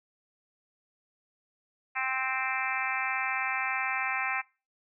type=harmonic tone; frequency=261.6 Hz; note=C4; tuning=in tune; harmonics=3 / 4 / 5 / 6 / 7 / 8 / 9 / 10; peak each=-36 / -37 / -37 / -38 / -36 / -36 / -35 / -38 dBFS; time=1.95-4.42 s; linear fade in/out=20 ms; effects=noise-tail reverb RT60 0.3 s tail -21 dB re dry